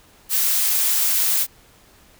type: noise with high-pass filter sweep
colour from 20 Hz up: blue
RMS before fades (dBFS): -19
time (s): 0.29-1.47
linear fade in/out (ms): 50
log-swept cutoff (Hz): 990 to 340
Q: 0.75
effects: pink hiss -52 dBFS RMS until 2.19 s